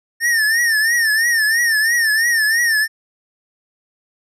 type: tone with vibrato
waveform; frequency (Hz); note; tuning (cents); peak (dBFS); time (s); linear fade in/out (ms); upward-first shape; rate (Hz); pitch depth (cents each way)
square; 1809; A6; +48; -14; 0.2-2.88; 50; triangle; 3; 120
effects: resampled to 32000 Hz